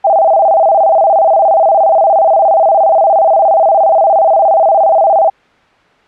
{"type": "tone with vibrato", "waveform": "sine", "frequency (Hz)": 717, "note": "F5", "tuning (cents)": 45, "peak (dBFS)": -5, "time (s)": [0.04, 5.3], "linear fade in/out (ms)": 10, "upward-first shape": "square", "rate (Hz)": 17, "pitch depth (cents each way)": 170, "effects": ["white hiss -47 dBFS RMS until 6.07 s", "low-pass 2000 Hz 12 dB/octave"]}